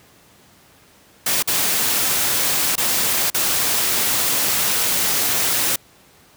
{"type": "noise with dropouts", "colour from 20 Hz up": "white", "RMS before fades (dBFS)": -19, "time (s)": [1.26, 5.76], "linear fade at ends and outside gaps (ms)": 5, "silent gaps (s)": [[1.426, 1.474], [2.756, 2.778], [3.302, 3.344]], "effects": ["pink hiss -51 dBFS RMS until 6.36 s", "high-pass 80 Hz 12 dB/octave"]}